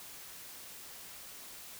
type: silence
effects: white hiss -49 dBFS RMS until 1.79 s